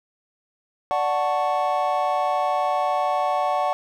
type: chord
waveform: triangle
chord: D major seventh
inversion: none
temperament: equal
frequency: 587.3 / 740 / 880 / 1108.7 Hz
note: D5 / F#5 / A5 / C#6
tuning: 0 / 0 / 0 / 0 cents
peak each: -24 / -21 / -26 / -25 dBFS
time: 0.91-3.73 s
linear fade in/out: 0 ms
effects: none

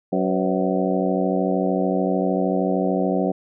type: harmonic tone with a mistuned harmonic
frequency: 93.3 Hz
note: F#2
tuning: 15 cents sharp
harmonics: 2 / 3 / 4 / 5 / 6 / 7 / 8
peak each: -23 / -25 / -26 / -27 / -28 / -28 / -29 dBFS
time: 0.12-3.32 s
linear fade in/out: 10 ms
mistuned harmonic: 5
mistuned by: +93 cents
effects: none

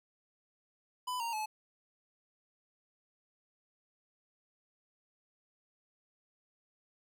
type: tone with pitch steps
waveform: square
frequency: 1000 / 927.7 / 860.6 Hz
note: B5 / A#5 / A5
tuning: +21 / -9 / -39 cents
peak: -35 dBFS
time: 1.07-1.46 s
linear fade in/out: 10 ms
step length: 130 ms
effects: none

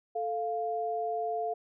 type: tone pair together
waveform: sine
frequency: 440 / 698.5 Hz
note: A4 / F5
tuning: 0 / 0 cents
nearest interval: minor sixth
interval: 800 cents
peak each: -34 / -31 dBFS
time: 0.15-1.54 s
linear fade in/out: 10 ms
effects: none

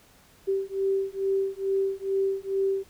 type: beating tone pair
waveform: sine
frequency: 387.8 / 390.1 Hz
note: G4 / G4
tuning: -19 / -8 cents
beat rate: 2.3 Hz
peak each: -27 dBFS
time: 0.47-2.84 s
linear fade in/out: 20 ms
effects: pink hiss -57 dBFS RMS until 2.89 s

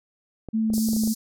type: clicks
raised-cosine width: 2 ms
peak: -22 dBFS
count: 9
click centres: 0.487 / 0.702 / 0.737 / 0.781 / 0.887 / 0.933 / 0.965 / 1.036 / 1.075 s
type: tone with vibrato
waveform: sine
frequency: 220 Hz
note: A3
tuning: in tune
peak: -20 dBFS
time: 0.53-1.14 s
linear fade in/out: 20 ms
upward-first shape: triangle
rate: 3.7 Hz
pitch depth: 14 cents each way
type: band-pass noise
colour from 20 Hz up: pink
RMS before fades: -34 dBFS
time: 0.73-1.15 s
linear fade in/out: 10 ms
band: 4700 to 16000 Hz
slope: 48 dB/octave
effects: none

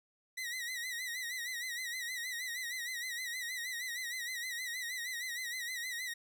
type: tone with vibrato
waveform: sawtooth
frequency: 1953 Hz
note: B6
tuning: 20 cents flat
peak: -34 dBFS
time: 0.37-6.14 s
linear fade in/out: 10 ms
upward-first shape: sine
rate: 6.4 Hz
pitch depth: 89 cents each way
effects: none

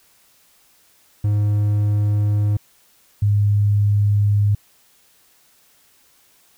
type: tone pair in turn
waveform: triangle / sine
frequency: 103.83 / 102.76 Hz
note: G#2 / G#2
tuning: 0 / -18 cents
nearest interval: unison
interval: 18 cents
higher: first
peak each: -13 dBFS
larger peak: neither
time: 1.24-2.57 / 3.22-4.55 s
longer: neither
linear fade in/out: 5 ms
effects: white hiss -56 dBFS RMS until 6.57 s

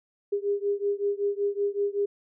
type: beating tone pair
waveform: sine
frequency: 402.6 / 407.9 Hz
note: G4 / G#4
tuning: +46 / -31 cents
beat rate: 5.3 Hz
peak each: -27 / -28 dBFS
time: 0.32-2.06 s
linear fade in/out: 10 ms
effects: none

